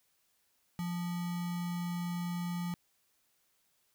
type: tone with sample-and-hold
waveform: sine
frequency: 174.61 Hz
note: F3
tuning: in tune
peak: -33 dBFS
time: 0.79-2.74 s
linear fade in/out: 0 ms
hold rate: 1050 Hz
effects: white hiss -74 dBFS RMS until 3.94 s